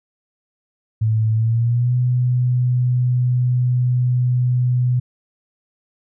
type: tone with pitch glide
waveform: sine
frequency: 110.3 to 124.52 Hz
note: A2 to B2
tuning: +5 to +15 cents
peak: -14 dBFS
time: 1.01-5 s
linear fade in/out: 10 ms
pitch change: +210 cents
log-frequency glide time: 1.33-1.94 s
effects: none